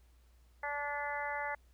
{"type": "harmonic tone", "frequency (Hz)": 289.5, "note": "D4", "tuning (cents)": -25, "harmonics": [2, 3, 4, 5, 6, 7], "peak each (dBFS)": [-43, -39, -46, -44, -42, -42], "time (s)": [0.63, 1.55], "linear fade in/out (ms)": 5, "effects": ["added 60 Hz sine -61 dBFS peak until 1.73 s", "pink hiss -73 dBFS RMS until 1.73 s"]}